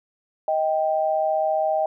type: tone pair together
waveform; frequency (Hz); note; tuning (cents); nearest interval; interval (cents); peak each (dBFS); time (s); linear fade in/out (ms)
sine; 629 / 784; D#5 / G5; +19 / 0; major third; 381; -21 / -23; 0.48-1.86; 2
effects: none